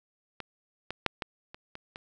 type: clicks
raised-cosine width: 0.3 ms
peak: -21 / -18 / -8 / -16 / -27 / -25 / -25 dBFS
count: 7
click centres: 0.403 / 0.906 / 1.063 / 1.222 / 1.545 / 1.754 / 1.959 s
effects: none